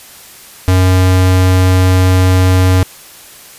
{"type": "tone", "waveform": "square", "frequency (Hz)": 92.5, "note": "F#2", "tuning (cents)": 0, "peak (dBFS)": -7, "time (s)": [0.68, 2.83], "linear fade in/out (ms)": 0, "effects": ["white hiss -36 dBFS RMS until 3.58 s", "resampled to 32000 Hz"]}